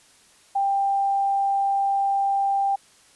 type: tone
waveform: sine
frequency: 791 Hz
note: G5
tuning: 15 cents sharp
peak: -19 dBFS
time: 0.55-2.76 s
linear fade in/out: 10 ms
effects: white hiss -55 dBFS RMS until 3.15 s + resampled to 24000 Hz